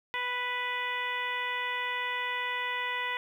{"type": "harmonic tone", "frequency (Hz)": 493.9, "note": "B4", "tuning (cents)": 0, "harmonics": [1, 2, 3, 4, 5, 6, 7], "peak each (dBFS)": [-44, -35, -41, -33, -40, -41, -44], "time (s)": [0.14, 3.17], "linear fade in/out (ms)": 0, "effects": ["10-bit"]}